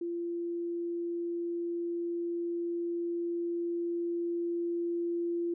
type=tone with level ramp; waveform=sine; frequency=342.9 Hz; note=F4; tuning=32 cents flat; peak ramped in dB=-32 to -29 dBFS; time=0.01-5.54 s; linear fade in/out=5 ms; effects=none